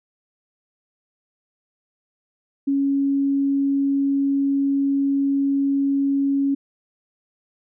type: tone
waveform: sine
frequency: 277.2 Hz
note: C#4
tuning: in tune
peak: -17 dBFS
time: 2.67-6.55 s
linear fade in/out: 10 ms
effects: none